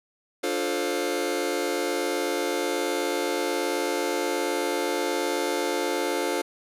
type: chord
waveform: sawtooth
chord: D minor seventh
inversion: none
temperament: just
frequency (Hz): 293.7 / 352.4 / 440.5 / 528.6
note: D4 / F4 / A4 / C5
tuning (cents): 0 / +16 / +2 / +18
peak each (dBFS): -28 / -25 / -26 / -26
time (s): 0.43-6.42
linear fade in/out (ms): 10
effects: resampled to 32000 Hz